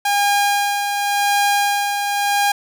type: tone with tremolo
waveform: sawtooth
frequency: 811 Hz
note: G#5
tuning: 41 cents flat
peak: -10 dBFS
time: 0.05-2.52 s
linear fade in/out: 5 ms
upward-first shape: sine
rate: 0.9 Hz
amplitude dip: 45%
effects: 7-bit